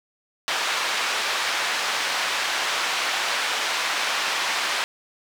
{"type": "band-pass noise", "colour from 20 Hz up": "pink", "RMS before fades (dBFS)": -25, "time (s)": [0.48, 4.84], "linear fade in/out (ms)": 0, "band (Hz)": [1000, 4900], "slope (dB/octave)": 12, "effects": []}